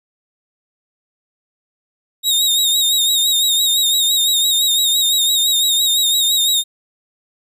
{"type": "tone with vibrato", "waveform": "sawtooth", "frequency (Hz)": 3743, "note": "A#7", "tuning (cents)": 6, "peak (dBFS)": -10, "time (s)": [2.23, 6.64], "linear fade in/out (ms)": 50, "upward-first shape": "sine", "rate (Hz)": 5.9, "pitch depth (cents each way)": 56, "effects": []}